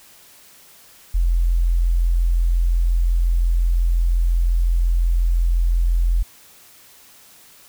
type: tone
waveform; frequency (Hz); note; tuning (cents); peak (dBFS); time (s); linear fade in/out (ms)
sine; 42.83; F1; -33; -14; 1.14-6.23; 10
effects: white hiss -48 dBFS RMS until 7.68 s